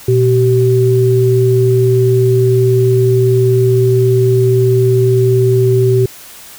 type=tone pair together; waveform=sine; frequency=120.6 / 383.3 Hz; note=B2 / G4; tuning=-41 / -39 cents; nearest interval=octave + minor sixth; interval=2002 cents; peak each=-10 dBFS; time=0.08-6.06 s; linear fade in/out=5 ms; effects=white hiss -35 dBFS RMS until 6.58 s